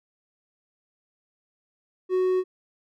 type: tone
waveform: triangle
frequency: 370 Hz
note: F#4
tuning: in tune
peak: -18 dBFS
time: 2.09-2.44 s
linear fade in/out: 50 ms
effects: none